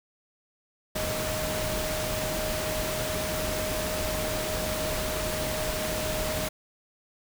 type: tone in noise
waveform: sine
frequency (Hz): 622.3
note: D#5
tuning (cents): 0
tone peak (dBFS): -32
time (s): 0.95-6.49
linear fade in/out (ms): 10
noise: pink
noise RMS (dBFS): -31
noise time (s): 0.95-6.49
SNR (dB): -4
effects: none